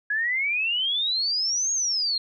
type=exponential two-way sweep; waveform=sine; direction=up then down; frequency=1661 to 6645 to 4157 Hz; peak=-22 dBFS; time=0.1-2.18 s; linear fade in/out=5 ms; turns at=1.72 s; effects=none